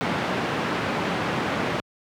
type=band-pass noise; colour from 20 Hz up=pink; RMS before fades=-26 dBFS; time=0.01-1.8 s; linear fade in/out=0 ms; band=140 to 2400 Hz; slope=12 dB/octave; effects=high-pass 80 Hz 12 dB/octave